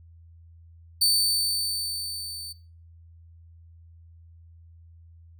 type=tone with level ramp; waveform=sawtooth; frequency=4549 Hz; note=C#8; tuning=44 cents sharp; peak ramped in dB=-15 to -33 dBFS; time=1.01-2.53 s; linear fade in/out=10 ms; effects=noise-tail reverb RT60 0.4 s tail -22 dB re dry + added 83 Hz sine -48 dBFS peak until 5.39 s